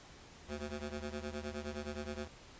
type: ring-modulated tone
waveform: 15% pulse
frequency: 148.4 Hz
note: D3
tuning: 18 cents sharp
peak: -31 dBFS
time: 0.48-2.28 s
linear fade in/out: 10 ms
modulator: 69.4 Hz
effects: pink hiss -56 dBFS RMS until 2.59 s + resampled to 16000 Hz